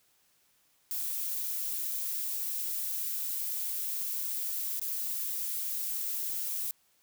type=noise with dropouts; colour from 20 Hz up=violet; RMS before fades=-34 dBFS; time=0.91-6.71 s; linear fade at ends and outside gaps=0 ms; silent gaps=4.796-4.815 s; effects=white hiss -69 dBFS RMS until 7.02 s